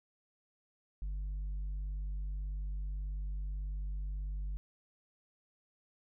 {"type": "tone with tanh clipping", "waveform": "sine", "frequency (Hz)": 49.14, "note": "G1", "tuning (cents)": 5, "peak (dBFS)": -36, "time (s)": [1.02, 4.57], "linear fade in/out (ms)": 0, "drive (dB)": 3, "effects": []}